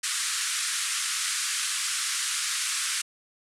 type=band-pass noise; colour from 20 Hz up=white; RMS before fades=-29 dBFS; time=0.03-3.02 s; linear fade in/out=10 ms; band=1200 to 10000 Hz; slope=48 dB/octave; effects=none